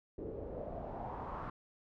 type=noise with low-pass filter sweep; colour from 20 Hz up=pink; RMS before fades=-43 dBFS; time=0.18-1.5 s; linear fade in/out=5 ms; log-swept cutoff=400 to 1200 Hz; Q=3.9; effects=none